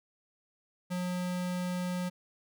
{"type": "tone", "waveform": "square", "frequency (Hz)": 180, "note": "F#3", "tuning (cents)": -47, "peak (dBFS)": -32, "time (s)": [0.9, 2.1], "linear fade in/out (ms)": 20, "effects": []}